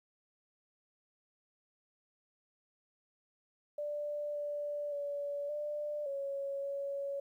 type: tone with pitch steps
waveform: sine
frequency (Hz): 589 / 585 / 573 / 593 / 555 / 559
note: D5 / D5 / D5 / D5 / C#5 / C#5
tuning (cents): +5 / -7 / -43 / +17 / +2 / +14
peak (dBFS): -35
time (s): 3.78-7.2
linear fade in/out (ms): 5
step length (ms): 570
effects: 12-bit